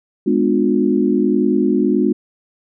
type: chord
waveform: sine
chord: G# diminished seventh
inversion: none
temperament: just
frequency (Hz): 207.7 / 249.2 / 299 / 358.8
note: G#3 / B3 / D4 / F4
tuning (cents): 0 / +16 / +31 / +47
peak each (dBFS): -18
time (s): 0.26-2.13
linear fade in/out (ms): 10
effects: none